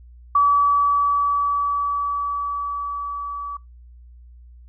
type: tone with level ramp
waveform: sine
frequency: 1146 Hz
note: D6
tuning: 43 cents flat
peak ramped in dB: -12 to -27 dBFS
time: 0.35-3.57 s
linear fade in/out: 5 ms
effects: noise-tail reverb RT60 0.2 s tail -26 dB re dry + added 60 Hz sine -42 dBFS peak until 4.68 s